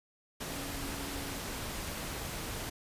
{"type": "tone in noise", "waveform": "sine", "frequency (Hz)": 279, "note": "C#4", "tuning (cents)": 11, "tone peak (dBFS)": -45, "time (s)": [0.5, 1.4], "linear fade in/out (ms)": 10, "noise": "pink", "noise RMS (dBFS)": -39, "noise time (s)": [0.4, 2.7], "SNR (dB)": -9, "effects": ["resampled to 32000 Hz"]}